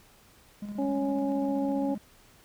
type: tone with tremolo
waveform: triangle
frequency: 206.1 Hz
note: G#3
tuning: 13 cents flat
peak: -31 dBFS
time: 0.62-1.98 s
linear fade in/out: 5 ms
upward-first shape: square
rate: 15 Hz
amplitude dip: 45%
type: harmonic tone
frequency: 277.2 Hz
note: C#4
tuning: in tune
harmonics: 1 / 2 / 3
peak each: -27 / -33 / -37 dBFS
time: 0.78-1.95 s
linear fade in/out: 10 ms
effects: pink hiss -58 dBFS RMS until 2.44 s